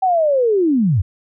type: linear sweep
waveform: sine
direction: down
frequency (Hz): 773 to 77.78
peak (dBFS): -12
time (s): 0.02-1.02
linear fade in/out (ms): 10
effects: none